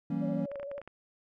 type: chord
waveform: triangle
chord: E diminished seventh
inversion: none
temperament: equal with one note detuned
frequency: 164.81 / 192.08 / 233.1 / 277.2 Hz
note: E3 / G3 / Bb3 / Db4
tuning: 0 / -35 / 0 / 0 cents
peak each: -33 dBFS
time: 0.1-0.46 s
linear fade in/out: 5 ms
type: tone with vibrato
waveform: sine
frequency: 564 Hz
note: C#5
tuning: 30 cents sharp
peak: -37 dBFS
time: 0.21-0.81 s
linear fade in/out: 20 ms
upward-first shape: square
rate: 13 Hz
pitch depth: 34 cents each way
type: clicks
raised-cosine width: 0.5 ms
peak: -31 dBFS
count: 8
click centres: 0.516 / 0.557 / 0.598 / 0.63 / 0.715 / 0.78 / 0.816 / 0.876 s
effects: none